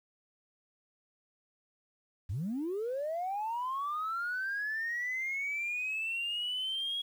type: linear sweep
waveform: sine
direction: up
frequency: 77.78 to 3322 Hz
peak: -31 dBFS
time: 2.29-7.02 s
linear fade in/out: 10 ms
effects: tanh soft clip ceiling -28 dBFS + 10-bit

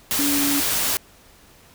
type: tone in noise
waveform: sine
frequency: 285 Hz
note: C#4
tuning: 48 cents sharp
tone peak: -21 dBFS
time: 0.19-0.6 s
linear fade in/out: 0 ms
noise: white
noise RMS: -22 dBFS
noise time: 0.11-0.97 s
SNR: -2 dB
effects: pink hiss -51 dBFS RMS until 1.74 s

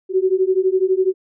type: beating tone pair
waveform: sine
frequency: 370 / 382 Hz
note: F#4 / G4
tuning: 0 / -45 cents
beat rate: 12 Hz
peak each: -17 dBFS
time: 0.09-1.14 s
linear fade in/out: 50 ms
effects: none

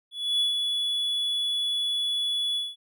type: tone with ADSR envelope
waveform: triangle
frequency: 3411 Hz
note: G#7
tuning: 46 cents sharp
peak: -19 dBFS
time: 0.11-2.76 s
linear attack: 290 ms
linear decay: 130 ms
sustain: -4 dB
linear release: 200 ms
effects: none

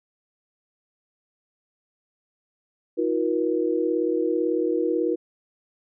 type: tone cluster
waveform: sine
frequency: 321.9 / 360 / 477.1 Hz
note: E4 / F#4 / A#4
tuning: -41 / -47 / +40 cents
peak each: -25 dBFS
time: 2.97-5.16 s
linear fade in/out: 20 ms
effects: none

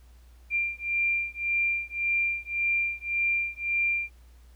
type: beating tone pair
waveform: sine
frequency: 2379 / 2380.8 Hz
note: D7 / D7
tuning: +22 / +23 cents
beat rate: 1.8 Hz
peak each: -28 dBFS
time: 0.5-4.1 s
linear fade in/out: 50 ms
effects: added 60 Hz sine -50 dBFS peak until 4.55 s + pink hiss -64 dBFS RMS until 4.55 s

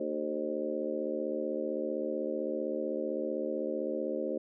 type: harmonic tone with a mistuned harmonic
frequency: 75.7 Hz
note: D#2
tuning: 47 cents flat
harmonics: 3 / 4 / 5 / 6 / 7 / 8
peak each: -40 / -38 / -37 / -43 / -35 / -41 dBFS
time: 0-4.38 s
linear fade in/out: 5 ms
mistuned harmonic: 6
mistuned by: -55 cents
effects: none

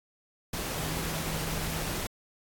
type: tone in noise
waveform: sine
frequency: 160 Hz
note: D#3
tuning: 49 cents sharp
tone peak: -37 dBFS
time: 0.77-1.93 s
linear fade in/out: 5 ms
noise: pink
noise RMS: -34 dBFS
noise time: 0.53-2.07 s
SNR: -6 dB
effects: AAC 64 kbps

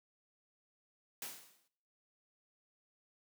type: noise with exponential decay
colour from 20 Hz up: white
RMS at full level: -41 dBFS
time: 1.22-1.68 s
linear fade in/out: 2 ms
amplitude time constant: 100 ms
effects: noise-tail reverb RT60 0.7 s tail -21 dB re dry + high-pass 150 Hz 12 dB/octave

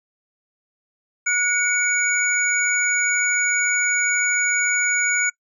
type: tone cluster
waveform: sine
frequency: 1458 / 2247 / 6860 Hz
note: F#6 / C#7 / A8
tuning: -26 / +23 / -45 cents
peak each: -22 dBFS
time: 1.26-5.3 s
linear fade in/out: 10 ms
effects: noise-tail reverb RT60 0.1 s tail -23 dB re dry

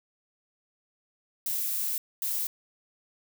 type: noise bursts at uneven times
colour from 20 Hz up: violet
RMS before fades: -30 dBFS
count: 2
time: 1.46-1.98 / 2.22-2.47 s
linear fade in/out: 2 ms
effects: none

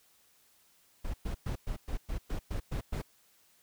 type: noise bursts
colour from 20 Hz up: brown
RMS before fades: -34 dBFS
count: 10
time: 1.04-3.02 s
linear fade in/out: 10 ms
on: 99 ms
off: 110 ms
effects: white hiss -66 dBFS RMS until 3.62 s

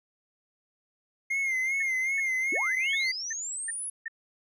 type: tone with vibrato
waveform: triangle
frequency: 2116 Hz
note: C7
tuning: 19 cents sharp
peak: -24 dBFS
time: 1.3-3.12 s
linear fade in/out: 10 ms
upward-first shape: sine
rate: 2.6 Hz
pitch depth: 67 cents each way
type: tone bursts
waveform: sine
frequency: 1811 Hz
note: A6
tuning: 49 cents sharp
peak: -31 dBFS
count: 7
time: 1.8-4.082 s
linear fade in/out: 5 ms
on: 26 ms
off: 350 ms
type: linear sweep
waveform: sine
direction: up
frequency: 248.4 to 10548 Hz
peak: -32 dBFS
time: 2.52-3.9 s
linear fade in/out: 5 ms
effects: none

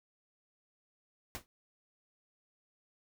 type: noise with exponential decay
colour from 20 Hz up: pink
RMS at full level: -37 dBFS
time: 1.35-1.46 s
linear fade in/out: 0 ms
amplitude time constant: 22 ms
effects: none

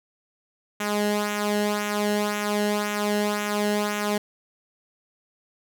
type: tone with flanger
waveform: sawtooth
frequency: 207.7 Hz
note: G#3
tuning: in tune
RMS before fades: -25 dBFS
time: 0.8-4.18 s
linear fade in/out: 5 ms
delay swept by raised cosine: 0.21 to 0.86 ms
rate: 1.9 Hz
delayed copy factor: -0.65
effects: none

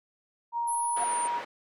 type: tone with pitch glide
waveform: sine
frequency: 940 to 952 Hz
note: A#5 to A#5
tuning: +14 to +36 cents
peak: -27 dBFS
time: 0.52-1.42 s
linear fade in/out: 50 ms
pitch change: +22 cents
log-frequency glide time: 0.73-1.12 s
type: exponential sweep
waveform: sine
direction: down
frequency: 11060 to 8870 Hz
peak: -32 dBFS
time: 0.67-1.28 s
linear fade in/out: 20 ms
type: tone with exponential growth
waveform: sine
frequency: 712 Hz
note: F5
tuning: 33 cents sharp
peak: -26 dBFS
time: 0.93-1.04 s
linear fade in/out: 5 ms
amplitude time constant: 22 ms
type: band-pass noise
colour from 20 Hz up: pink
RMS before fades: -40 dBFS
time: 0.96-1.45 s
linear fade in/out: 10 ms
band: 520 to 2200 Hz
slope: 12 dB/octave
effects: none

